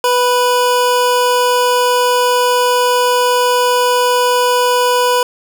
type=tone pair together; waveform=square; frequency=493.9 / 985.5 Hz; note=B4 / B5; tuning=0 / -4 cents; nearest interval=octave; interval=1196 cents; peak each=-14 dBFS; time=0.04-5.23 s; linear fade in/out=2 ms; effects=none